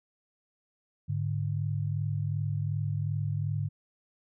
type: tone pair together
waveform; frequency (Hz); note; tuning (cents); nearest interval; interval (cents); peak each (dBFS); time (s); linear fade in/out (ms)
sine; 103.83 / 146.52; G#2 / D3; 0 / -4; tritone; 596; -30 / -31; 1.08-3.69; 20
effects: none